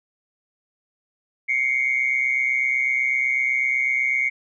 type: tone pair together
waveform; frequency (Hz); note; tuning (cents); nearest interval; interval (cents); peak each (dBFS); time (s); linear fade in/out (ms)
sine; 2113 / 2241; C7 / C#7; +16 / +18; minor second; 102; -21; 1.48-4.3; 20
effects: tanh soft clip ceiling -11 dBFS